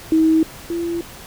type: tone pair in turn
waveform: sine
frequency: 319.5 / 339.7 Hz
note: D#4 / F4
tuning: +46 / -48 cents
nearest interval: minor second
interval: 106 cents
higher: second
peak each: -11 / -20 dBFS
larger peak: first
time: 0.12-0.43 / 0.7-1.01 s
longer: neither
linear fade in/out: 2 ms
effects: pink hiss -38 dBFS RMS until 1.26 s